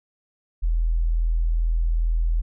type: tone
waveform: sine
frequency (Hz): 41.2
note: E1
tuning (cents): 0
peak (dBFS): -18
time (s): 0.62-2.42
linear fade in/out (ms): 20
effects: none